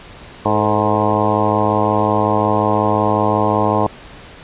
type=harmonic tone with a mistuned harmonic; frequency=105.5 Hz; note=G#2; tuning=28 cents sharp; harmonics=1 / 2 / 3 / 4 / 5 / 6 / 7 / 8 / 9 / 10; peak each=-22 / -22 / -22 / -22 / -22 / -22 / -22 / -22 / -22 / -22 dBFS; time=0.45-3.87 s; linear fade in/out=5 ms; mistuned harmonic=4; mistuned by=+53 cents; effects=pink hiss -38 dBFS RMS until 4.43 s + resampled to 8000 Hz